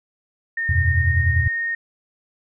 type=tone with pitch glide; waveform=sine; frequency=1830 to 1848.1 Hz; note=A#6 to A#6; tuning=-32 to -15 cents; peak=-21 dBFS; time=0.57-1.75 s; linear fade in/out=5 ms; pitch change=+17 cents; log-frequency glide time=0.73-1.16 s
type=chord; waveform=sine; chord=E suspended second; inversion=none; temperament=equal; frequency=82.41 / 92.5 / 123.47 Hz; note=E2 / F#2 / B2; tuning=0 / 0 / 0 cents; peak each=-19 / -20 / -24 dBFS; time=0.69-1.48 s; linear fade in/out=5 ms
effects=none